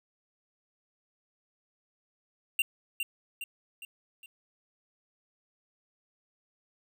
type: tone with echo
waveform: square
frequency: 2769 Hz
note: F7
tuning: 15 cents flat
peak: -24 dBFS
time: 2.59-2.62 s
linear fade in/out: 2 ms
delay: 410 ms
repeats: 4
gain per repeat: -6 dB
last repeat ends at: 4.26 s
effects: 11-bit